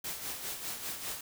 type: noise with tremolo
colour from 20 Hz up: white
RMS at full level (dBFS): -37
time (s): 0.04-1.21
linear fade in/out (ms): 5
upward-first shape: sine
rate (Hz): 5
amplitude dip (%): 55
effects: none